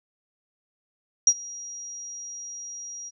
sine tone with ADSR envelope, 5720 Hz, F8, 41 cents sharp, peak -11 dBFS, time 1.27-3.11 s, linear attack 3 ms, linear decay 58 ms, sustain -24 dB, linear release 33 ms, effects none

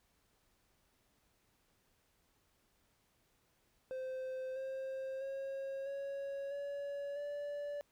triangle tone with pitch steps, 519 / 530.5 / 542.3 / 554.3 / 566.6 / 579.2 Hz, C5 / C5 / C#5 / C#5 / C#5 / D5, -14 / +24 / -38 / 0 / +38 / -24 cents, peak -37 dBFS, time 3.91-7.81 s, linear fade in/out 0 ms, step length 650 ms, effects pink hiss -75 dBFS RMS until 7.91 s

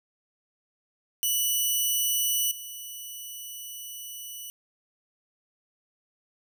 5% pulse tone with level steps, 2960 Hz, F#7, in tune, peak -15 / -29 dBFS, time 1.23-4.5 s, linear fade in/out 0 ms, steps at 2.51 s, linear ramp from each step 5 ms, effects none

